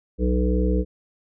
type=harmonic tone; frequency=61.74 Hz; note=B1; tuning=in tune; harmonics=1 / 3 / 5 / 7 / 8; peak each=-20 / -25 / -27 / -28 / -29 dBFS; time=0.18-0.85 s; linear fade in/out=50 ms; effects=none